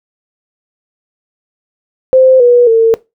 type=tone with pitch steps; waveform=sine; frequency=520 / 485.2 / 452.7 Hz; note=C5 / B4 / A4; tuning=-11 / -31 / +49 cents; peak=-3 dBFS; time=2.13-2.94 s; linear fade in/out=0 ms; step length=270 ms; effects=noise-tail reverb RT60 0.2 s tail -18 dB re dry